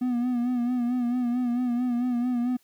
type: tone with vibrato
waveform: triangle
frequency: 244.7 Hz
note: B3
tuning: 16 cents flat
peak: -21 dBFS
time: 0.01-2.57 s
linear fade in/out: 10 ms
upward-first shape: sine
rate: 4.5 Hz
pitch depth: 52 cents each way
effects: white hiss -65 dBFS RMS until 2.63 s